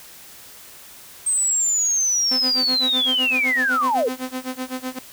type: linear sweep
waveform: sine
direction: down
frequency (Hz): 8372 to 415.3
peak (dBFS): -17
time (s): 1.26-4.09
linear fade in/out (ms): 10
type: tone with tremolo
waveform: sawtooth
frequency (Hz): 256.6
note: C4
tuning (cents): -34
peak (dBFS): -20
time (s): 2.31-4.99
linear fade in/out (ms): 5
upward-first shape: sine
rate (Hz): 7.9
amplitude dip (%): 95
effects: white hiss -43 dBFS RMS until 5.12 s